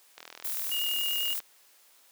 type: click train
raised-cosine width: 0.2 ms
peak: -25 dBFS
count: 51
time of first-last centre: 0.18-1.402 s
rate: 40.9 Hz
type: noise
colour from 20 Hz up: violet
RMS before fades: -33 dBFS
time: 0.44-1.4 s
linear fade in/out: 10 ms
type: tone with vibrato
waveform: sine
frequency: 2854 Hz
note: F7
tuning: 37 cents sharp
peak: -29 dBFS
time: 0.71-1.34 s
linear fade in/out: 10 ms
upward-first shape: sine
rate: 10 Hz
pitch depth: 12 cents each way
effects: white hiss -60 dBFS RMS until 2.11 s + high-pass 400 Hz 12 dB/octave